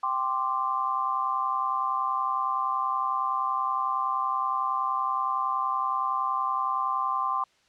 sine chord, G suspended fourth, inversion none, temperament just, 784 / 1045.3 / 1176 Hz, G5 / C6 / D6, 0 / -2 / +2 cents, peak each -33 / -27 / -29 dBFS, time 0.03-7.44 s, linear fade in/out 5 ms, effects white hiss -64 dBFS RMS until 7.68 s + low-pass 5000 Hz 12 dB/octave

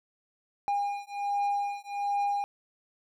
triangle beating tone pair, 809 / 810.3 Hz, G#5 / G#5, -46 / -43 cents, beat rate 1.3 Hz, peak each -29 dBFS, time 0.68-2.44 s, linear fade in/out 0 ms, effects none

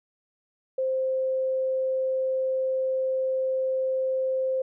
sine tone, 523.3 Hz, C5, in tune, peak -23 dBFS, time 0.78-4.62 s, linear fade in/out 5 ms, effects none

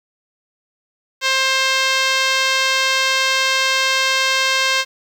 5% pulse tone with band-pass filter, 529 Hz, C5, 19 cents sharp, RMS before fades -17 dBFS, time 1.21-4.85 s, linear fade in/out 50 ms, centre 1900 Hz, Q 0.5, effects 7-bit

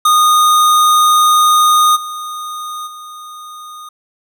square tone with level steps, 1231 Hz, D#6, 19 cents flat, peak -8 / -23 / -30 dBFS, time 0.05-3.89 s, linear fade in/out 5 ms, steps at 1.95 / 2.86 s, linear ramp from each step 20 ms, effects none

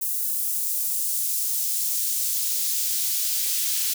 white noise with high-pass filter sweep, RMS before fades -25 dBFS, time 0.01-3.94 s, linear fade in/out 10 ms, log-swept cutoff 10000 to 3500 Hz, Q 0.78, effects none

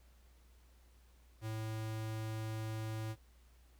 square tone, 110 Hz, A2, in tune, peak -39 dBFS, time 1.41-3.16 s, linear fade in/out 50 ms, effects added 60 Hz sine -61 dBFS peak until 3.79 s + pink hiss -71 dBFS RMS until 3.79 s

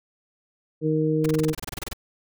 harmonic tone, 155.8 Hz, D#3, 3 cents sharp, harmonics 1 / 2 / 3, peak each -24 / -24 / -24 dBFS, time 0.81-1.55 s, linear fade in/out 50 ms
pink noise bursts, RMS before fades -31 dBFS, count 15, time 1.24-1.933 s, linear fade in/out 5 ms, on 21 ms, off 27 ms
effects none

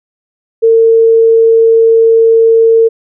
sine tone, 453.4 Hz, A#4, 48 cents flat, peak -3 dBFS, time 0.62-2.89 s, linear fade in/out 20 ms, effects none

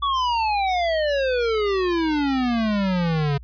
square exponential sweep, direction down, 1147 to 138.59 Hz, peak -20 dBFS, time 0.02-3.38 s, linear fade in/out 10 ms, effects added 60 Hz sine -38 dBFS peak until 3.43 s + resampled to 11025 Hz

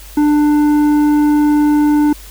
sine tone with tanh clipping, 296.9 Hz, D4, 19 cents sharp, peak -10 dBFS, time 0.17-2.13 s, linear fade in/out 5 ms, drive 9 dB, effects added 50 Hz sine -34 dBFS peak until 2.3 s + white hiss -38 dBFS RMS until 2.3 s

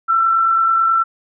sine tone with amplitude modulation, 1342 Hz, E6, 31 cents sharp, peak -10 dBFS, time 0.08-1.04 s, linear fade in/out 20 ms, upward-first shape sine, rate 49.2 Hz, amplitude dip 35%, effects none

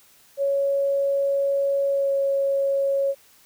sine tone with pitch glide, 556 to 551.5 Hz, C#5 to C#5, +5 to -9 cents, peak -19 dBFS, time 0.37-3.15 s, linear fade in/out 50 ms, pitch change -14 cents, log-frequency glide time 1.91-2.12 s, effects white hiss -55 dBFS RMS until 3.45 s

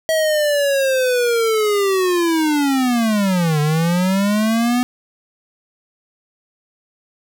square linear two-way sweep, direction down then up, 645 to 146.83 to 250.3 Hz, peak -15 dBFS, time 0.09-4.83 s, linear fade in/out 0 ms, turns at 3.6 s, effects none

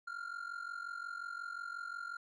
triangle ring-modulated tone, 1396.9 Hz, F6, in tune, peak -36 dBFS, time 0.07-2.17 s, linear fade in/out 5 ms, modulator 22.8 Hz, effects resampled to 22050 Hz

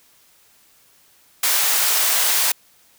white high-pass noise, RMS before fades -18 dBFS, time 1.43-2.52 s, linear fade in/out 5 ms, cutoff 630 Hz, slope 12 dB/octave, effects white hiss -55 dBFS RMS until 2.98 s

